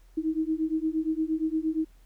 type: beating tone pair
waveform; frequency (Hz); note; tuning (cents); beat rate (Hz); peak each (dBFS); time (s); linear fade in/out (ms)
sine; 312.8 / 321.4; D#4 / E4; +9 / -44; 8.6; -28 / -28; 0.17-1.85; 10
effects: added 41 Hz sine -52 dBFS peak until 2.05 s + pink hiss -66 dBFS RMS until 2.05 s